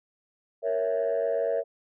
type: chord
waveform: sine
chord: A# diminished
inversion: none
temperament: equal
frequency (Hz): 466.2 / 554.4 / 659.3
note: A#4 / C#5 / E5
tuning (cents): 0 / 0 / 0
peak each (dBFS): -27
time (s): 0.62-1.64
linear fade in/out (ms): 50
effects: tanh soft clip ceiling -19 dBFS